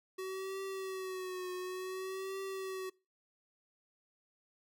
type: tone with vibrato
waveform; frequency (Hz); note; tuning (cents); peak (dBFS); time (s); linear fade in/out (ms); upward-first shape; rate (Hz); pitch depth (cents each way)
square; 375.5; F#4; +26; -39; 0.18-2.9; 10; triangle; 0.56; 56
effects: noise-tail reverb RT60 0.3 s tail -23 dB re dry